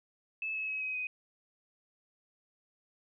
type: tone with pitch steps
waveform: sine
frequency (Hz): 2611 / 2584 / 2557 / 2531 / 2505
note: E7 / E7 / D#7 / D#7 / D#7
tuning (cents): -17 / -35 / +47 / +29 / +11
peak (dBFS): -33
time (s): 0.42-1.07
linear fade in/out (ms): 2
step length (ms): 130
effects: none